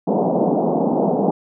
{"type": "band-pass noise", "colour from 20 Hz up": "pink", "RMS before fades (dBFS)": -18, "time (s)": [0.07, 1.31], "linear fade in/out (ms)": 5, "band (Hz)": [170, 840], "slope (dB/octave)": 48, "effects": []}